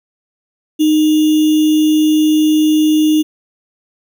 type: tone with sample-and-hold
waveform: sine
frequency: 308.3 Hz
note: D#4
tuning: 16 cents flat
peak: -8 dBFS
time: 0.79-3.23 s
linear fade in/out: 20 ms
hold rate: 3150 Hz
effects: none